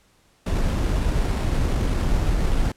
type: noise with sample-and-hold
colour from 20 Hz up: brown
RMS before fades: -21 dBFS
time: 0.46-2.72 s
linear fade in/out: 5 ms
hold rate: 6300 Hz
effects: pink hiss -60 dBFS RMS until 2.76 s + low-pass 11000 Hz 12 dB/octave